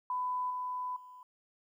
sine tone with level steps, 1000 Hz, B5, 21 cents sharp, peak -31 / -34 / -49 dBFS, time 0.1-1.23 s, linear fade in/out 2 ms, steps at 0.5 / 0.96 s, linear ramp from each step 5 ms, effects 12-bit

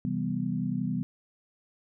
sine chord, C major seventh, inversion none, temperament equal, 130.81 / 164.81 / 196 / 246.9 Hz, C3 / E3 / G3 / B3, 0 / 0 / 0 / 0 cents, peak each -35 / -33 / -32 / -32 dBFS, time 0.05-1.03 s, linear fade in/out 0 ms, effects none

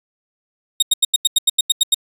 sawtooth tone bursts, 3729 Hz, A#7, in tune, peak -7 dBFS, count 11, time 0.8-1.945 s, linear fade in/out 5 ms, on 25 ms, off 87 ms, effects resampled to 32000 Hz

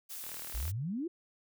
blue noise, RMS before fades -43 dBFS, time 0.09-0.72 s, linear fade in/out 20 ms
click train, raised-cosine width 0.3 ms, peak -31 dBFS, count 18, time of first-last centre 0.24-0.679 s, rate 38.7 Hz
sine exponential sweep, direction up, 51.2 to 364.2 Hz, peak -33 dBFS, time 0.54-1.08 s, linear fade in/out 10 ms
effects none

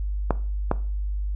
clicks, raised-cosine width 1 ms, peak -6 dBFS, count 2, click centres 0.307 / 0.714 s, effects noise-tail reverb RT60 0.4 s tail -17 dB re dry + added 50 Hz sine -24 dBFS peak until 1.35 s

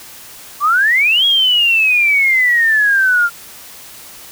sine exponential two-way sweep, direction up then down, 1121 to 3322 to 1380 Hz, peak -9 dBFS, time 0.6-3.3 s, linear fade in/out 50 ms, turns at 1.25 s, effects white hiss -36 dBFS RMS until 4.31 s

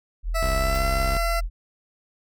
sine tone, 41.2 Hz, E1, in tune, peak -23 dBFS, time 0.23-1.5 s, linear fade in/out 50 ms
20% pulse tone with pitch glide, 657 to 677.4 Hz, E5 to E5, -6 to +47 cents, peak -19 dBFS, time 0.34-1.41 s, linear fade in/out 20 ms, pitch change +53 cents, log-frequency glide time 0.55-0.83 s
sawtooth tone with vibrato, 66.3 Hz, C2, 23 cents sharp, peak -23 dBFS, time 0.42-1.17 s, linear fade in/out 0 ms, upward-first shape triangle, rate 12 Hz, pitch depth 40 cents each way
white noise with exponential decay, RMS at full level -34 dBFS, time 0.75-0.85 s, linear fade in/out 1 ms, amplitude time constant 21 ms
effects none

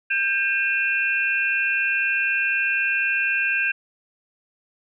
sine tone cluster, 1586 / 2446 / 2686 Hz, G6 / D#7 / E7, +20 / -30 / +32 cents, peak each -22 / -26 / -24 dBFS, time 0.1-3.72 s, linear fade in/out 10 ms, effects none

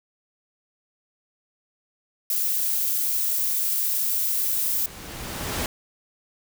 violet noise, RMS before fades -24 dBFS, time 2.3-4.86 s, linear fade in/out 2 ms
pink noise with exponential growth, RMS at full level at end -26 dBFS, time 3.72-5.66 s, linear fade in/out 1 ms, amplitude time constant 420 ms
effects none

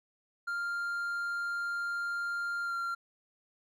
triangle tone with pitch glide, 1396.9 to 1380.9 Hz, F6 to F6, 0 to -20 cents, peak -30 dBFS, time 0.47-2.95 s, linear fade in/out 10 ms, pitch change -20 cents, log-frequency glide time 2.63-2.74 s, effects none

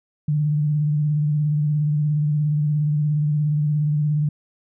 sine tone with vibrato, 149.5 Hz, D3, 31 cents sharp, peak -17 dBFS, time 0.28-4.29 s, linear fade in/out 5 ms, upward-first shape sine, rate 17 Hz, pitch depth 40 cents each way, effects none

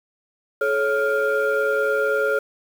sine tone cluster, 429.1 / 553 / 1402 Hz, A4 / C#5 / F6, -43 / -4 / +6 cents, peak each -21 dBFS, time 0.61-2.39 s, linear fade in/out 5 ms, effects tanh soft clip ceiling -13 dBFS + 7-bit

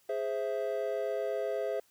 triangle chord, Ab augmented, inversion none, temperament equal, 415.3 / 523.3 / 659.3 Hz, Ab4 / C5 / E5, 0 / 0 / 0 cents, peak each -33 dBFS, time 0.09-1.8 s, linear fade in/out 5 ms, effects white hiss -67 dBFS RMS until 1.9 s

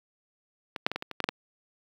clicks, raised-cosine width 0.3 ms, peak -17 / -6 / -16 / -14 / -19 / -20 / -11 / -9 / -9 dBFS, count 9, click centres 0.762 / 0.865 / 0.916 / 0.96 / 1.024 / 1.113 / 1.203 / 1.241 / 1.289 s, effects high-pass 150 Hz 12 dB/octave + 8-bit

